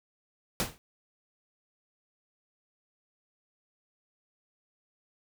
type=noise with exponential decay; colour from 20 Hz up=pink; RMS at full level=-25 dBFS; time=0.6-0.78 s; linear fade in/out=0 ms; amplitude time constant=39 ms; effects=none